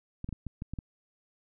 clicks, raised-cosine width 5 ms, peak -24 dBFS, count 7, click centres 0.244 / 0.29 / 0.327 / 0.467 / 0.621 / 0.736 / 0.788 s, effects none

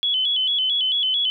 sine tone with vibrato, 3201 Hz, G7, 36 cents sharp, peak -18 dBFS, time 0.03-1.3 s, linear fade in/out 0 ms, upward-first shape square, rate 4.5 Hz, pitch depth 87 cents each way, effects none

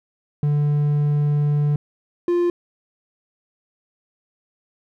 triangle tone pair in turn, 146.83 / 349.2 Hz, D3 / F4, 0 / 0 cents, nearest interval octave + minor third, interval 1500 cents, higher second, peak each -14 dBFS, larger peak neither, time 0.43-1.76 / 2.28-2.5 s, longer first, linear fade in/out 2 ms, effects none

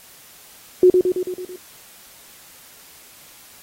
sine tone with echo, 364.9 Hz, F#4, 24 cents flat, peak -7 dBFS, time 0.83-0.9 s, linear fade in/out 2 ms, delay 110 ms, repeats 6, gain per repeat -4 dB, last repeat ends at 1.56 s, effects white hiss -46 dBFS RMS until 3.62 s + AAC 48 kbps

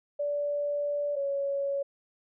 sine tone pair in turn, 580 / 558.1 Hz, D5 / C#5, -22 / +12 cents, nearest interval minor second, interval 66 cents, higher first, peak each -27 dBFS, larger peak neither, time 0.19-1.16 / 1.16-1.83 s, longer first, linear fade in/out 10 ms, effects none

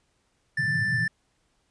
triangle tone, 1768 Hz, A6, 8 cents sharp, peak -22 dBFS, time 0.57-1.08 s, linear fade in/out 5 ms
pink band-pass noise, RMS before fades -31 dBFS, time 0.58-1.08 s, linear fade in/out 20 ms, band 110 to 170 Hz, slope 48 dB/octave
effects pink hiss -70 dBFS RMS until 1.7 s + resampled to 22050 Hz

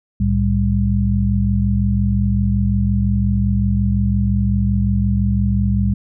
sine tone cluster, 66.1 / 111.7 / 198.2 Hz, C2 / A2 / G3, +18 / +27 / +19 cents, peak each -18 dBFS, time 0.2-5.94 s, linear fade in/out 5 ms, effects none

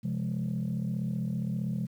sine chord, F minor, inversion second, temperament equal with one note detuned, 130.81 / 172.41 / 207.7 Hz, C3 / F3 / Ab3, 0 / -22 / 0 cents, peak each -32 dBFS, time 0.03-1.87 s, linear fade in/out 20 ms, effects tanh soft clip ceiling -24 dBFS + 10-bit

